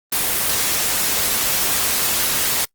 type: noise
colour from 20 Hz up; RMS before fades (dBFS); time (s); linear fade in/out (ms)
white; -19; 0.12-2.65; 5
effects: noise-tail reverb RT60 0.1 s tail -25 dB re dry + Opus 24 kbps